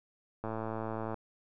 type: click train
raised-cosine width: 1 ms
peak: -23 dBFS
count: 79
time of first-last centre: 0.44-1.143 s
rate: 111 Hz
effects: none